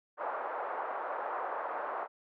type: band-pass noise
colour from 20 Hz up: pink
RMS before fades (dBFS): -37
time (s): 0.17-2.08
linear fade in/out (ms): 50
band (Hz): 560 to 1300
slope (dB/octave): 24
effects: none